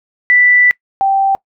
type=tone pair in turn; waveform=sine; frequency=1975.5 / 781 Hz; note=B6 / G5; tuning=0 / -7 cents; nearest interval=octave + major third; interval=1607 cents; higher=first; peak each=-6 / -9 dBFS; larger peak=first; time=0.3-0.71 / 1.01-1.35 s; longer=first; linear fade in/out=0 ms; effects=noise-tail reverb RT60 0.1 s tail -23 dB re dry